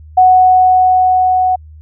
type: tone with level ramp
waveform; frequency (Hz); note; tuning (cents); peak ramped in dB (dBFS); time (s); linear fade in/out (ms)
sine; 740; F#5; 0; -3 to -9; 0.17-1.56; 10
effects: added 77 Hz sine -33 dBFS peak until 1.81 s